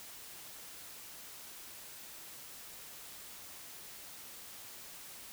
silence, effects white hiss -50 dBFS RMS until 5.32 s

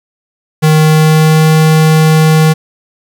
square tone with pitch glide, 155.56 to 157.28 Hz, D#3 to D#3, 0 to +19 cents, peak -5 dBFS, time 0.62-2.54 s, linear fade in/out 20 ms, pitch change +19 cents, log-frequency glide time 0.74-1.49 s, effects 7-bit

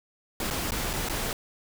pink noise with dropouts, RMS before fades -30 dBFS, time 0.4-1.33 s, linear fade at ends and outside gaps 2 ms, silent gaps 0.503-0.508 / 0.708-0.719 / 0.932-0.935 / 1.088-1.096 s, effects none

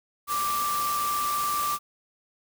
sine tone in noise, 1174.7 Hz, D6, in tune, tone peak -25 dBFS, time 0.27-1.79 s, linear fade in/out 50 ms, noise white, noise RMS -33 dBFS, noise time 0.27-1.79 s, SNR +5 dB, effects none

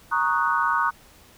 sine chord, D# minor seventh, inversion second, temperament equal, 932.3 / 1108.7 / 1244.5 / 1480 Hz, A#5 / C#6 / D#6 / F#6, 0 / 0 / 0 / 0 cents, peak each -25 dBFS, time 0.11-0.91 s, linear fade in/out 20 ms, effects pink hiss -52 dBFS RMS until 1.37 s

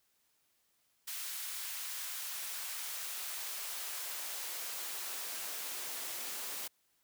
white noise with high-pass filter sweep, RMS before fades -41 dBFS, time 1.07-6.68 s, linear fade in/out 10 ms, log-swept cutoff 1400 to 270 Hz, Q 0.71, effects white hiss -75 dBFS RMS until 7.03 s

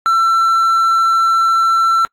triangle tone, 1343 Hz, E6, 32 cents sharp, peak -8 dBFS, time 0.06-2.05 s, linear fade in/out 0 ms, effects noise-tail reverb RT60 0.1 s tail -26 dB re dry + AAC 64 kbps

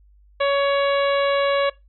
harmonic tone, 560 Hz, C#5, 18 cents sharp, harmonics 1 / 2 / 3 / 4 / 5 / 6 / 7, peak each -18 / -24 / -28 / -30 / -32 / -34 / -35 dBFS, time 0.4-1.7 s, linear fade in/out 10 ms, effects noise-tail reverb RT60 0.2 s tail -20 dB re dry + added 50 Hz sine -50 dBFS peak until 1.88 s

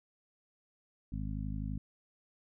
harmonic tone, 51.91 Hz, G#1, in tune, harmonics 1 / 2 / 3 / 4 / 5, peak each -38 / -41 / -42 / -43 / -45 dBFS, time 1.12-1.78 s, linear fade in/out 5 ms, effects none

